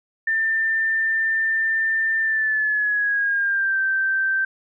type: tone with pitch glide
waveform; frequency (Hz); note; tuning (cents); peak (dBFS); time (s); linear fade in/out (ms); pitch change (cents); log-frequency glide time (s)
sine; 1791 to 1559.2; A6 to G6; +30 to -10; -18; 0.27-4.45; 5; -240; 2.2-3.8
effects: none